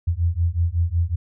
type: beating tone pair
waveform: sine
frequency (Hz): 82.6 / 88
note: E2 / F2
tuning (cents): +4 / +14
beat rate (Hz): 5.4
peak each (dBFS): -21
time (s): 0.07-1.16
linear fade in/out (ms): 10
effects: none